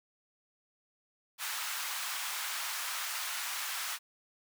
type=high-pass noise; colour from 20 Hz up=pink; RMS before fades=-37 dBFS; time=1.38-3.99 s; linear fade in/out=50 ms; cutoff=1000 Hz; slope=24 dB/octave; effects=none